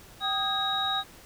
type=tone cluster; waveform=sine; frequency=776 / 1244 / 1632 / 3806 Hz; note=G5 / D#6 / G#6 / A#7; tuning=-18 / -1 / -31 / +35 cents; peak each=-31 / -33 / -36 / -28 dBFS; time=0.2-1.04 s; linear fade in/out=50 ms; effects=pink hiss -51 dBFS RMS until 1.25 s